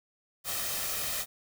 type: noise with comb filter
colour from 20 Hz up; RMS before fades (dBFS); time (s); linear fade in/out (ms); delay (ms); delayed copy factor
white; -33; 0.44-1.26; 50; 1.6; +0.5
effects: none